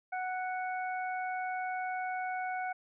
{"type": "harmonic tone", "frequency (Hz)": 740, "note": "F#5", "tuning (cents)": 0, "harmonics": [1, 2, 3], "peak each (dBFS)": [-34, -40, -44], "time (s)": [0.12, 2.73], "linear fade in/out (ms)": 10, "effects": []}